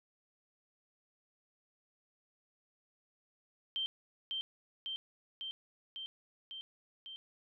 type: tone with echo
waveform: sine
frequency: 3136 Hz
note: G7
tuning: in tune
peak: -33 dBFS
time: 3.76-3.86 s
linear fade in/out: 0 ms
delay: 550 ms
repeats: 6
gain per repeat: -2 dB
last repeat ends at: 7.16 s
effects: none